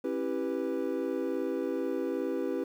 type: chord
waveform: triangle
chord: C# half-diminished seventh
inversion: none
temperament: equal with one note detuned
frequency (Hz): 270.9 / 329.6 / 392 / 493.9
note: C#4 / E4 / G4 / B4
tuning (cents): -40 / 0 / 0 / 0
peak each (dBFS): -33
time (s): 0.04-2.64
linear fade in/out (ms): 5
effects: 10-bit